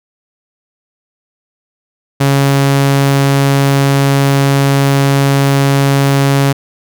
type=tone; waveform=sawtooth; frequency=138.59 Hz; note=C#3; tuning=in tune; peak=-4 dBFS; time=2.2-6.53 s; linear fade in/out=10 ms; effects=none